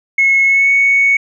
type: tone with pitch glide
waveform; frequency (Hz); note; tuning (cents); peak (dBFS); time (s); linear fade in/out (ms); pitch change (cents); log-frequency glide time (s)
sine; 2180 to 2221; C#7 to C#7; -29 to +3; -7; 0.18-1.17; 5; +32; 0.45-0.71
effects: tanh soft clip ceiling -3 dBFS